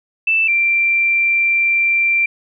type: tone pair in turn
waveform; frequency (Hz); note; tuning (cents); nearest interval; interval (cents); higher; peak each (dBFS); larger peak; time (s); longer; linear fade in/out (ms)
sine; 2648 / 2359; E7 / D7; +7 / +7; major second; 200; first; -12; neither; 0.27-0.48 / 0.48-2.26; second; 5
effects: none